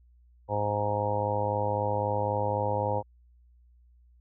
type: harmonic tone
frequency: 103.83 Hz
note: G#2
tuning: in tune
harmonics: 1 / 2 / 3 / 4 / 5 / 6 / 7 / 8 / 9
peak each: -32 / -41 / -41 / -39 / -30 / -37 / -39 / -33 / -33 dBFS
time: 0.48-3.03 s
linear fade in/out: 50 ms
effects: added 60 Hz sine -56 dBFS peak until 4.2 s